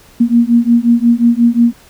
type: beating tone pair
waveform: sine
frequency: 233.1 / 238.7 Hz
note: A#3 / A#3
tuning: 0 / +41 cents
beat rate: 5.6 Hz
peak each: -10 dBFS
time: 0.2-1.73 s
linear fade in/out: 10 ms
effects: pink hiss -44 dBFS RMS until 1.89 s